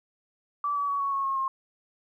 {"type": "tone with pitch steps", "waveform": "sine", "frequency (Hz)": [1158, 1142.7, 1127.6, 1112.8, 1098.1, 1083.6, 1069.3], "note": ["D6", "D6", "C#6", "C#6", "C#6", "C#6", "C6"], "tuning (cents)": [-25, -48, 29, 6, -17, -40, 37], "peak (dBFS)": -25, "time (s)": [0.64, 1.48], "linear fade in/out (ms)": 2, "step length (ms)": 120, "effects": ["11-bit"]}